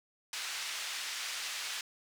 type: band-pass noise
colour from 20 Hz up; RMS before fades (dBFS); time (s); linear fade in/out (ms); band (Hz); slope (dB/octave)
pink; -39; 0.33-1.81; 2; 1900 to 7100; 12
effects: none